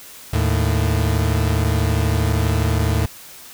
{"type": "tone pair together", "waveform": "40% pulse", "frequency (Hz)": [77.7, 110], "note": ["D#2", "A2"], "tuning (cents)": [-2, 0], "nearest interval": "tritone", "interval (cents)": 602, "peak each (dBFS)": -18, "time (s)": [0.33, 3.06], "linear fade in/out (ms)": 5, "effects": ["white hiss -40 dBFS RMS until 3.53 s"]}